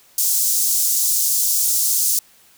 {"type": "high-pass noise", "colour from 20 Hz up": "pink", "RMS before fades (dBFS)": -18, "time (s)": [0.18, 2.19], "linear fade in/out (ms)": 2, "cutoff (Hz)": 6000, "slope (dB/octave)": 24, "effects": ["white hiss -52 dBFS RMS until 2.57 s"]}